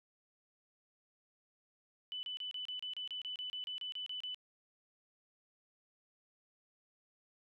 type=tone bursts; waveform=sine; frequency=2995 Hz; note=F#7; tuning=20 cents sharp; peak=-39 dBFS; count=16; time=2.12-4.345 s; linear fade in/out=0 ms; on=110 ms; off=31 ms; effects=none